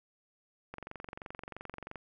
click train, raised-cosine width 0.5 ms, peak -27 dBFS, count 29, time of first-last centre 0.74-1.957 s, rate 23 Hz, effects none

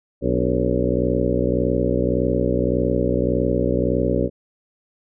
harmonic tone with a mistuned harmonic, 61.74 Hz, B1, in tune, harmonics 1 / 2 / 3 / 4 / 5 / 6 / 7 / 8 / 9, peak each -26 / -26 / -26 / -26 / -26 / -26 / -26 / -26 / -26 dBFS, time 0.21-4.3 s, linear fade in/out 50 ms, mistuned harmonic 5, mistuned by -92 cents, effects none

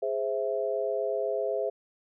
sine chord, Ab augmented, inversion none, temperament equal, 415.3 / 523.3 / 659.3 Hz, Ab4 / C5 / E5, 0 / 0 / 0 cents, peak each -31 dBFS, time 0.02-1.7 s, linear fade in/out 10 ms, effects none

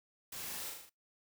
white noise with echo, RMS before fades -45 dBFS, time 0.32-0.7 s, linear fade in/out 5 ms, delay 39 ms, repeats 5, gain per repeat -3 dB, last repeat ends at 0.895 s, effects noise-tail reverb RT60 0.2 s tail -25 dB re dry

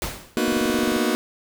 pink noise with exponential decay, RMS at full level -25 dBFS, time 0.02-0.46 s, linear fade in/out 1 ms, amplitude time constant 95 ms
sawtooth chord, B major seventh, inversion third, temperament just, 231.5 / 246.9 / 308.7 / 370.4 Hz, A#3 / B3 / D#4 / F#4, -12 / 0 / -14 / +2 cents, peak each -21 dBFS, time 0.37-1.15 s, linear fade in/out 0 ms
click train, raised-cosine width 3 ms, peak -23 dBFS, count 12, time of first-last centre 0.48-0.965 s, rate 22.7 Hz
effects none

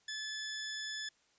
15% pulse tone, 1729 Hz, A6, 31 cents flat, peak -32 dBFS, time 0.08-1.09 s, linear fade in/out 5 ms, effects white hiss -71 dBFS RMS until 1.38 s + resampled to 16000 Hz

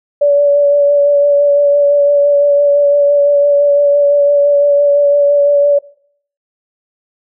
sine tone with vibrato, 574 Hz, D5, 40 cents flat, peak -6 dBFS, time 0.21-5.79 s, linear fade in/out 10 ms, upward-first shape sine, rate 5.9 Hz, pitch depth 15 cents each way, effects noise-tail reverb RT60 0.6 s tail -21 dB re dry

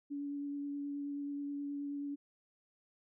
sine tone with vibrato, 285.1 Hz, C#4, 49 cents sharp, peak -37 dBFS, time 0.1-2.16 s, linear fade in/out 20 ms, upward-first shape sine, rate 9.4 Hz, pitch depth 10 cents each way, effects none

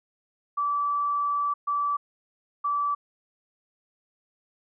sine tone bursts at uneven times, 1157 Hz, D6, 26 cents flat, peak -23 dBFS, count 3, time 0.57-1.54 / 1.67-1.97 / 2.64-2.95 s, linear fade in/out 10 ms, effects none

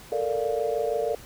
sine chord, Bb major seventh, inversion third, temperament equal, 440 / 466.2 / 587.3 / 698.5 Hz, A4 / Bb4 / D5 / F5, 0 / 0 / 0 / 0 cents, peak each -29 / -28 / -29 / -32 dBFS, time 0.12-1.15 s, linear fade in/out 2 ms, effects pink hiss -47 dBFS RMS until 1.25 s

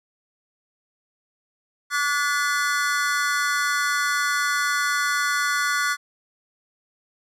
square tone cluster, 1150 / 1454 / 1726 / 2014 Hz, D6 / F#6 / A6 / B6, -37 / -31 / -34 / +33 cents, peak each -27 / -24 / -31 / -30 dBFS, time 1.9-5.97 s, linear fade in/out 50 ms, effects low-pass 12000 Hz 12 dB/octave

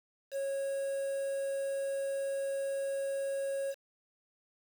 triangle tone with quantisation, 549 Hz, C#5, 17 cents flat, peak -30 dBFS, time 0.31-3.75 s, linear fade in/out 50 ms, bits 8, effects none

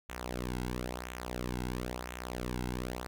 sawtooth tone with flanger, 61.74 Hz, B1, in tune, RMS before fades -38 dBFS, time 0.09-3.07 s, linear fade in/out 0 ms, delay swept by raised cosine 0.2 to 1.7 ms, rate 0.98 Hz, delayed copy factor -0.75, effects none

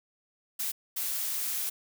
blue noise bursts at uneven times, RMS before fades -32 dBFS, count 2, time 0.59-0.72 / 0.96-1.7 s, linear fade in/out 10 ms, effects none

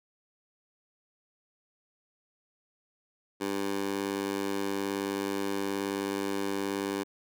15% pulse tone with high-pass filter, 98.9 Hz, G2, 16 cents sharp, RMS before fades -32 dBFS, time 3.4-7.04 s, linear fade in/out 20 ms, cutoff 330 Hz, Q 1.4, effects none

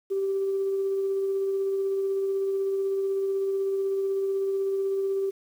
sine tone with tremolo, 390.1 Hz, G4, 8 cents flat, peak -22 dBFS, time 0.1-5.31 s, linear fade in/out 20 ms, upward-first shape triangle, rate 16 Hz, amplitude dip 25%, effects tanh soft clip ceiling -18 dBFS + 9-bit

